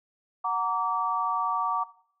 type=chord; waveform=sine; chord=Gb augmented; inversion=none; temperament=just; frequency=740 / 925 / 1156.2 Hz; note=Gb5 / Bb5 / D6; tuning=0 / -14 / -27 cents; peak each=-32 / -31 / -27 dBFS; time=0.44-1.84 s; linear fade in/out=10 ms; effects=noise-tail reverb RT60 0.6 s tail -18 dB re dry